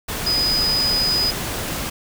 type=tone in noise; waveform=sine; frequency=4978 Hz; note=D#8; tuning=in tune; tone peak=-17 dBFS; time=0.26-1.31 s; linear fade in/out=10 ms; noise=pink; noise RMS=-26 dBFS; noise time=0.08-1.9 s; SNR=+6 dB; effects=none